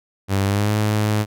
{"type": "tone with pitch glide", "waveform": "sawtooth", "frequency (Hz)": [98, 106.25], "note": ["G2", "G#2"], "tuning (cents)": [0, 40], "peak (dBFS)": -13, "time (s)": [0.28, 1.26], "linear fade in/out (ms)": 50, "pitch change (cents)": 140, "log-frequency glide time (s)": [0.43, 0.73], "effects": []}